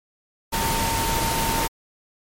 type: tone in noise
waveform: sine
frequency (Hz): 909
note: A#5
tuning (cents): -44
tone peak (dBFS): -25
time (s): 0.52-1.68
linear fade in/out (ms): 20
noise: pink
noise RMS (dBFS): -24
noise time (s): 0.52-1.68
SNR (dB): -4
effects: MP3 64 kbps